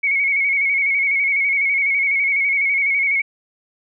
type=tone with vibrato; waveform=sine; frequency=2217 Hz; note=C#7; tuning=in tune; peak=-15 dBFS; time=0.03-3.22 s; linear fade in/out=10 ms; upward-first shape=square; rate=12 Hz; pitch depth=38 cents each way; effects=none